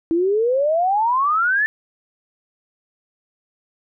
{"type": "exponential sweep", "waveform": "sine", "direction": "up", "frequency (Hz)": [322.2, 1790], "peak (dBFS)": -15, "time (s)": [0.11, 1.66], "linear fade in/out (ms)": 0, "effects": []}